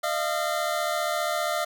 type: tone pair together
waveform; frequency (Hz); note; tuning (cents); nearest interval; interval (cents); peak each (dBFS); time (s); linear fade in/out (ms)
25% pulse; 612 / 687; D#5 / F5; -29 / -29; major second; 200; -24 / -24; 0.03-1.65; 10
effects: none